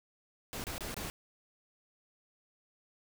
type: noise with dropouts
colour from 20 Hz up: pink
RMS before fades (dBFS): -40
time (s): 0.53-1.1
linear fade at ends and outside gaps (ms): 0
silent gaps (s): 0.64-0.668 / 0.781-0.807 / 0.943-0.966
effects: none